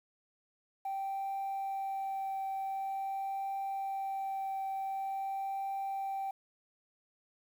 sine tone with vibrato, 779 Hz, G5, 11 cents flat, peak -32 dBFS, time 0.85-6.31 s, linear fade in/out 5 ms, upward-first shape triangle, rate 0.46 Hz, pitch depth 9 cents each way, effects tanh soft clip ceiling -32 dBFS + 10-bit

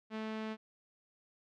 sawtooth tone with low-pass filter, 218.5 Hz, A3, 12 cents flat, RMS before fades -40 dBFS, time 0.1-0.57 s, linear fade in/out 50 ms, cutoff 3100 Hz, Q 1, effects none

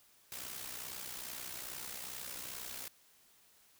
white noise with amplitude modulation, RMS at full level -42 dBFS, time 0.32-2.88 s, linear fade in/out 0 ms, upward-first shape sine, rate 62.4 Hz, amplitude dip 60%, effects white hiss -66 dBFS RMS until 3.79 s

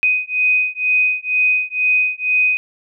sine beating tone pair, 2500 / 2502.1 Hz, D#7 / D#7, +8 / +9 cents, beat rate 2.1 Hz, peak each -17 dBFS, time 0.03-2.57 s, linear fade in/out 0 ms, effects none

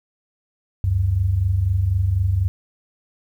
sine tone pair together, 71.97 / 96 Hz, D2 / G2, -34 / -36 cents, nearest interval perfect fourth, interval 498 cents, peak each -23 / -17 dBFS, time 0.84-2.48 s, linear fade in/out 0 ms, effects 9-bit

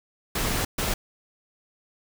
pink noise bursts at uneven times, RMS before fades -26 dBFS, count 2, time 0.35-0.65 / 0.78-0.94 s, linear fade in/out 5 ms, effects none

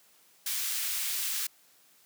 white high-pass noise, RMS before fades -32 dBFS, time 0.46-1.47 s, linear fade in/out 5 ms, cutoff 1800 Hz, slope 12 dB/octave, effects white hiss -62 dBFS RMS until 2.05 s + high-pass 150 Hz 12 dB/octave

